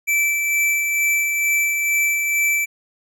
square tone with tremolo, 2324 Hz, D7, 19 cents flat, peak -16 dBFS, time 0.07-2.66 s, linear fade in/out 20 ms, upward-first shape sine, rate 2.2 Hz, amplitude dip 35%, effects none

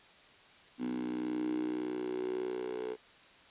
10% pulse tone with high-pass filter sweep, 61.74 Hz, B1, in tune, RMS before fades -36 dBFS, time 0.78-2.97 s, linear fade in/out 50 ms, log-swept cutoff 260 to 430 Hz, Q 8.5, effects white hiss -58 dBFS RMS until 3.5 s + resampled to 8000 Hz

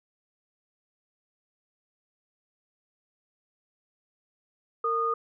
sine tone pair together, 458.1 / 1228 Hz, A#4 / D#6, -30 / -23 cents, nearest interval octave + perfect fourth, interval 1707 cents, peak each -30 / -25 dBFS, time 4.84-5.14 s, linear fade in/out 5 ms, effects none

